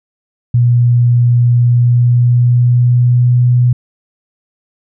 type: tone with pitch glide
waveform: sine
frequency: 120.8 to 123.12 Hz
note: B2 to B2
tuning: -38 to -5 cents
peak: -6 dBFS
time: 0.54-3.73 s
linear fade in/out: 5 ms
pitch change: +33 cents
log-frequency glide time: 1.58-3.43 s
effects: none